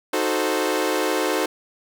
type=chord; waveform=sawtooth; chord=D# diminished seventh; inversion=none; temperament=equal; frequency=311.1 / 370 / 440 / 523.3 Hz; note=D#4 / F#4 / A4 / C5; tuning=0 / 0 / 0 / 0 cents; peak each=-22 dBFS; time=0.13-1.46 s; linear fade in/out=5 ms; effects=none